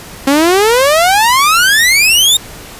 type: exponential sweep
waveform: sawtooth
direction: up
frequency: 266.8 to 3729 Hz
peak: -3 dBFS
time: 0.27-2.37 s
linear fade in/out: 5 ms
effects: pink hiss -31 dBFS RMS until 2.79 s + resampled to 32000 Hz